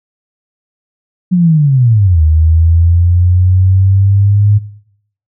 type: linear two-way sweep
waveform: sine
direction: down then up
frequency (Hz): 185 to 77.4 to 104.4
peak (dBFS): -5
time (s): 1.31-4.59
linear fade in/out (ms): 20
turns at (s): 2.22
effects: noise-tail reverb RT60 0.7 s tail -19 dB re dry

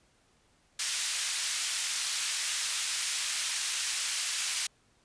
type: band-pass noise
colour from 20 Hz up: white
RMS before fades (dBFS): -32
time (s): 0.79-4.67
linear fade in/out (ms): 5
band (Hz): 1800 to 8900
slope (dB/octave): 12
effects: pink hiss -67 dBFS RMS until 5.04 s + resampled to 22050 Hz

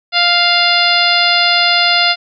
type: harmonic tone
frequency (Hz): 699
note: F5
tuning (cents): +1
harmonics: 1 / 2 / 3 / 4 / 5 / 6 / 7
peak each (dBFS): -17 / -17 / -17 / -17 / -17 / -17 / -17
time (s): 0.12-2.16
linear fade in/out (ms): 50
effects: none

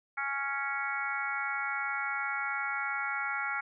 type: harmonic tone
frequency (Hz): 277.2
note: C#4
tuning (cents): 0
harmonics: 3 / 4 / 5 / 6 / 7 / 8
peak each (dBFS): -39 / -43 / -34 / -41 / -40 / -37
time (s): 0.17-3.61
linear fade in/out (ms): 10
effects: none

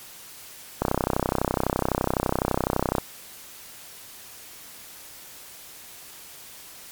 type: click train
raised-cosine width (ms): 1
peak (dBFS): -7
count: 70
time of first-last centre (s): 0.82-2.983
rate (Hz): 31.9
effects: white hiss -44 dBFS RMS until 6.91 s + MP3 96 kbps

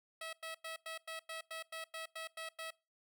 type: tone bursts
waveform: 10% pulse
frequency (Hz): 648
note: E5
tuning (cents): -30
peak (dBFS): -34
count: 12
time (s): 0.21-2.706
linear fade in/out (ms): 5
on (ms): 120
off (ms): 96
effects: noise-tail reverb RT60 0.3 s tail -23 dB re dry

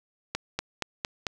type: accelerating click train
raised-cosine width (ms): 0.2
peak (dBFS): -11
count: 5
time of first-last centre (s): 0.35-1.268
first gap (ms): 240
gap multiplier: 0.97
effects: none

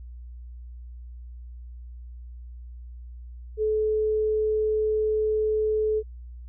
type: tone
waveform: sine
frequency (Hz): 431.3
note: A4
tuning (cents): -35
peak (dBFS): -21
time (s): 3.57-6.03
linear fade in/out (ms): 50
effects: added 60 Hz sine -38 dBFS peak until 6.48 s

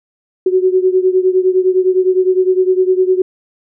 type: beating tone pair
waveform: sine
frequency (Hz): 368.9 / 378.7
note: F#4 / F#4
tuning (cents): -5 / +40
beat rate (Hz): 9.8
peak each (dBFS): -11 / -14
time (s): 0.46-3.22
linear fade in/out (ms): 5
effects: none

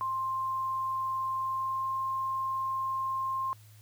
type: tone with pitch glide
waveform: sine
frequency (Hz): 1053 to 1059.1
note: C6 to C6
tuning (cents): +11 to +21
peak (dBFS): -29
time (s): 0.01-3.53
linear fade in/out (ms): 0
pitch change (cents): +10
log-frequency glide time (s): 1.38-1.94
effects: added 106 Hz sine -52 dBFS peak until 3.81 s + white hiss -61 dBFS RMS until 3.81 s

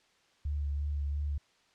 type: tone with vibrato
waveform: sine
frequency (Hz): 72.3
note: D2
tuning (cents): -27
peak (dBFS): -30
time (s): 0.45-1.38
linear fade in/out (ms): 5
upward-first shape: sine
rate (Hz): 2.9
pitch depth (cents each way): 24
effects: white hiss -67 dBFS RMS until 1.74 s + low-pass 5000 Hz 12 dB/octave

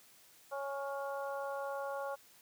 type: harmonic tone with a mistuned harmonic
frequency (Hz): 277.2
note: C#4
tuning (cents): 0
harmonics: 2 / 3 / 4 / 5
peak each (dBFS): -39 / -43 / -45 / -47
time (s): 0.51-2.16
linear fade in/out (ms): 20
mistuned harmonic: 5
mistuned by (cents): +26
effects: white hiss -62 dBFS RMS until 2.41 s + high-pass 80 Hz 12 dB/octave

